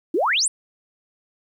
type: exponential sweep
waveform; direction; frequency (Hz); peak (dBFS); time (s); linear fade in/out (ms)
sine; up; 293.7 to 9840; -17; 0.14-0.48; 5
effects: 9-bit